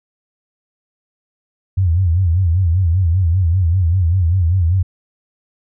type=tone with vibrato; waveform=sine; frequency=88.3 Hz; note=F2; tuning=20 cents sharp; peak=-11 dBFS; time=1.77-4.83 s; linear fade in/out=10 ms; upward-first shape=sine; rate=5.1 Hz; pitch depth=150 cents each way; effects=none